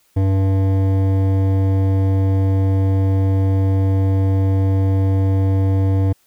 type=tone with hard clipping; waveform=sine; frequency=96.3 Hz; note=G2; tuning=30 cents flat; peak=-15 dBFS; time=0.16-6.13 s; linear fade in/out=10 ms; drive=13 dB; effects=white hiss -59 dBFS RMS until 6.26 s